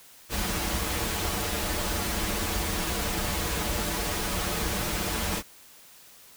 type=noise with comb filter; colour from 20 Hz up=pink; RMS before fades=-29 dBFS; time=0.29-5.43 s; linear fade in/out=50 ms; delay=7.6 ms; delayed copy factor=-0.7; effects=white hiss -52 dBFS RMS until 6.36 s